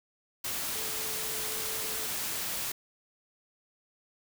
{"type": "tone in noise", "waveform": "sine", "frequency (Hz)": 436.1, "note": "A4", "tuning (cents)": -15, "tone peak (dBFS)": -45, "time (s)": [0.75, 2.07], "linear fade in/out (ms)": 5, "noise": "white", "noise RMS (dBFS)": -34, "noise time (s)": [0.44, 2.72], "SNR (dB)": -14, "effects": []}